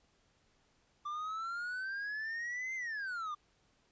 triangle exponential two-way sweep, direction up then down, 1174.7 to 2100 to 1174.7 Hz, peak -35 dBFS, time 1.05-3.35 s, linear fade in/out 10 ms, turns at 2.75 s, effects pink hiss -72 dBFS RMS until 3.91 s + resampled to 16000 Hz

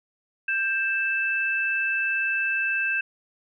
sine tone pair together, 1579.3 / 2637 Hz, G6 / E7, +12 / 0 cents, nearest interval major sixth, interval 888 cents, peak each -25 dBFS, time 0.48-3.01 s, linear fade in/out 5 ms, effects none

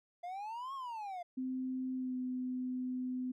triangle exponential two-way sweep, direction up then down, 687 to 1108.7 to 687 Hz, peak -38 dBFS, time 0.23-1.23 s, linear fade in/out 10 ms, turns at 0.74 s
sine tone with pitch glide, 258.2 to 253.6 Hz, C4 to B3, -23 to +46 cents, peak -35 dBFS, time 1.37-3.32 s, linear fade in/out 10 ms, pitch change -31 cents, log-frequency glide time 1.95-2.16 s
effects none

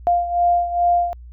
sine beating tone pair, 698.5 / 700.9 Hz, F5 / F5, 0 / +6 cents, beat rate 2.4 Hz, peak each -16 / -21 dBFS, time 0.07-1.13 s, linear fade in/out 0 ms, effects added 60 Hz sine -36 dBFS peak until 1.32 s

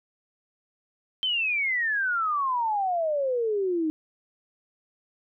sine exponential sweep, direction down, 3136 to 305.4 Hz, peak -23 dBFS, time 1.23-3.9 s, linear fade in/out 0 ms, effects none

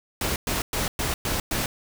pink noise bursts, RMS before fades -26 dBFS, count 6, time 0.21-1.66 s, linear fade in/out 2 ms, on 150 ms, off 110 ms, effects none

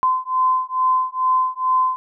sine beating tone pair, 1027 / 1029.3 Hz, C6 / C6, -33 / -29 cents, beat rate 2.3 Hz, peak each -19 dBFS, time 0.03-1.96 s, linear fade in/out 0 ms, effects none

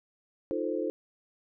sine chord, F dominant seventh, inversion third, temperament equal, 311.1 / 349.2 / 440 / 523.3 Hz, Eb4 / F4 / A4 / C5, 0 / 0 / 0 / 0 cents, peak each -34 dBFS, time 0.51-0.9 s, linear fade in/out 0 ms, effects none

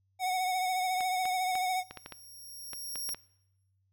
square tone with vibrato, 740 Hz, F#5, in tune, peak -29 dBFS, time 0.19-1.84 s, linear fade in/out 50 ms, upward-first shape sine, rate 14 Hz, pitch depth 32 cents each way
clicks, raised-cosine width 0.3 ms, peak -25 dBFS, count 11, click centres 1.007 / 1.255 / 1.554 / 1.91 / 1.973 / 2.061 / 2.123 / 2.733 / 2.957 / 3.091 / 3.146 s
10% pulse tone with exponential growth, 5588 Hz, F8, in tune, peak -27 dBFS, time 1.07-3.14 s, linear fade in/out 5 ms, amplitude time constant 450 ms
effects noise-tail reverb RT60 0.9 s tail -22 dB re dry + added 96 Hz sine -70 dBFS peak until 3.92 s

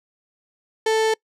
35% pulse tone, 441 Hz, A4, 4 cents sharp, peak -15 dBFS, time 0.86-1.14 s, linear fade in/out 5 ms, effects noise-tail reverb RT60 0.1 s tail -26 dB re dry + low-pass 8000 Hz 12 dB/octave

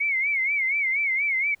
sine tone with vibrato, 2193 Hz, C#7, 19 cents flat, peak -21 dBFS, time 0-1.55 s, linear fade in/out 10 ms, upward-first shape sine, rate 4.2 Hz, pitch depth 110 cents each way, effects pink hiss -63 dBFS RMS until 1.6 s

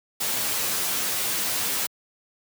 white noise with comb filter, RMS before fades -26 dBFS, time 0.2-1.87 s, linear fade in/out 10 ms, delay 11 ms, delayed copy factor +0.6, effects high-pass 100 Hz 12 dB/octave

